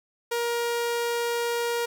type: tone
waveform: sawtooth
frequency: 472.2 Hz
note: A#4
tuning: 22 cents sharp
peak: -21 dBFS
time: 0.31-1.86 s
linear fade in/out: 10 ms
effects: none